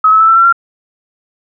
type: tone with pitch steps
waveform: sine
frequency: 1279 / 1297.6 / 1316.5 / 1335.6 / 1355.1 / 1374.8 Hz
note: D#6 / E6 / E6 / E6 / E6 / F6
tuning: +47 / -28 / -3 / +22 / +47 / -28 cents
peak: -4 dBFS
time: 0.04-0.526 s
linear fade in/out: 5 ms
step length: 81 ms
effects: none